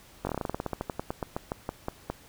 slowing click train, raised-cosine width 1 ms, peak -16 dBFS, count 23, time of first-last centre 0.25-2.1 s, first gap 20 ms, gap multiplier 1.12, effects pink hiss -54 dBFS RMS until 2.28 s

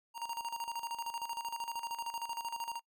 square tone with tremolo, 932.3 Hz, A#5, in tune, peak -36 dBFS, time 0.14-2.81 s, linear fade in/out 50 ms, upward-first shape square, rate 13 Hz, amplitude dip 70%, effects noise-tail reverb RT60 0.1 s tail -24 dB re dry

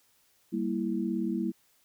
sine chord, E diminished, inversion first, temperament equal, 196 / 233.1 / 329.6 Hz, G3 / Bb3 / E4, 0 / 0 / 0 cents, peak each -32 dBFS, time 0.52-1.52 s, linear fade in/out 20 ms, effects white hiss -67 dBFS RMS until 1.84 s

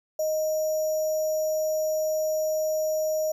sine tone with sample-and-hold, 622 Hz, D#5, 1 cent flat, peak -23 dBFS, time 0.19-3.32 s, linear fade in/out 5 ms, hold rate 6300 Hz, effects none

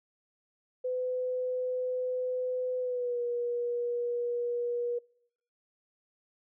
sine tone with pitch glide, 505 to 480.5 Hz, B4 to B4, +39 to -48 cents, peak -29 dBFS, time 0.84-4.99 s, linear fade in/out 10 ms, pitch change -87 cents, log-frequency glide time 2.79-3.21 s, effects noise-tail reverb RT60 0.7 s tail -25 dB re dry

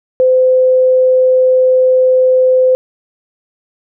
sine tone, 513 Hz, C5, 34 cents flat, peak -6 dBFS, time 0.2-2.75 s, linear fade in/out 0 ms, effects none

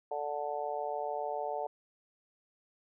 harmonic tone, 146.83 Hz, D3, in tune, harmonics 3 / 4 / 5 / 6, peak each -40 / -38 / -37 / -40 dBFS, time 0.11-1.67 s, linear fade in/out 5 ms, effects none

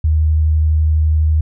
sine tone with vibrato, 77.78 Hz, D#2, in tune, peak -10 dBFS, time 0.04-1.41 s, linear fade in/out 5 ms, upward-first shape triangle, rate 12 Hz, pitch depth 13 cents each way, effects none

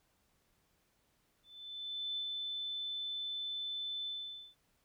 sine tone with ADSR envelope, 3520 Hz, A7, in tune, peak -35 dBFS, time 1.43-4.55 s, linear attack 740 ms, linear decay 81 ms, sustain -2 dB, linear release 480 ms, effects pink hiss -75 dBFS RMS until 4.84 s

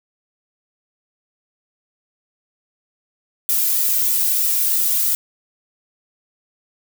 violet noise with flanger, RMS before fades -18 dBFS, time 3.49-5.15 s, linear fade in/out 0 ms, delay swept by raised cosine 1.8 to 2.36 ms, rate 3.1 Hz, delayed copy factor -1, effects none

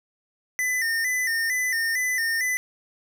square tone with vibrato, 1912 Hz, A#6, 43 cents sharp, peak -23 dBFS, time 0.59-2.57 s, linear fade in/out 0 ms, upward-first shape square, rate 2.2 Hz, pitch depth 82 cents each way, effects none

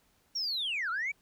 sine linear two-way sweep, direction down then up, 5680 to 1300 to 2351 Hz, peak -29 dBFS, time 0.35-1.12 s, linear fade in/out 10 ms, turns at 0.9 s, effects tanh soft clip ceiling -27 dBFS + pink hiss -69 dBFS RMS until 1.21 s

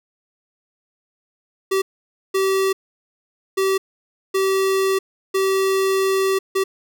square tone bursts at uneven times, 385.1 Hz, G4, 31 cents flat, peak -17 dBFS, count 6, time 1.71-1.82 / 2.34-2.73 / 3.57-3.78 / 4.34-4.99 / 5.34-6.39 / 6.55-6.64 s, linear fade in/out 10 ms, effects none

